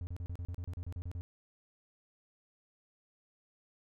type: tone bursts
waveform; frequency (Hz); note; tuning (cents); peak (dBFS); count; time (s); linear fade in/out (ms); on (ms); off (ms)
triangle; 87.31; F2; 0; -35; 13; 0.01-1.21; 0; 60; 35
effects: none